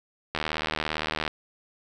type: click train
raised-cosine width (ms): 0.3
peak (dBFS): -11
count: 73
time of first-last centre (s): 0.35-1.278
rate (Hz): 77.6
effects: none